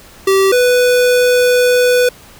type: tone pair in turn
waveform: square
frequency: 387 / 494.9 Hz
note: G4 / B4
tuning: -22 / +4 cents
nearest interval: major third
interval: 426 cents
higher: second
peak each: -9 dBFS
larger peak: neither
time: 0.27-0.52 / 0.52-2.09 s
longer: second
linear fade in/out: 5 ms
effects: pink hiss -40 dBFS RMS until 2.39 s